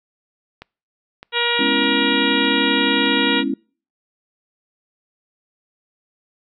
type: click train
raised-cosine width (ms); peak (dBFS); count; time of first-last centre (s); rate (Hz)
0.3; -20; 5; 0.62-3.059; 1.64
type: harmonic tone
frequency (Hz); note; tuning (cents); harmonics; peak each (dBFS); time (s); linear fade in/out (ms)
475.3; A#4; +34; 1 / 2 / 3 / 4 / 5 / 6 / 7 / 8; -25 / -25 / -25 / -25 / -25 / -25 / -25 / -25; 1.32-3.44; 50
type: chord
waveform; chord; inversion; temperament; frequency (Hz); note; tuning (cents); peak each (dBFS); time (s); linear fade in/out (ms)
sine; C# minor seventh; second; equal; 207.7 / 246.9 / 277.2 / 329.6; G#3 / B3 / C#4 / E4; 0 / 0 / 0 / 0; -27 / -27 / -21 / -25; 1.59-3.54; 5
effects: noise-tail reverb RT60 0.4 s tail -26 dB re dry